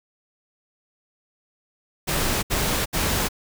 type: noise bursts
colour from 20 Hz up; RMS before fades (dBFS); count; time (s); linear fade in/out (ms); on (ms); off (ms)
pink; -23; 3; 2.07-3.288; 20; 360; 69
effects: none